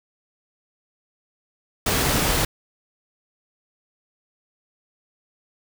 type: noise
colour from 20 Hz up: pink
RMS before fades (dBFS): -21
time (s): 1.86-2.45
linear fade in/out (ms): 5
effects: none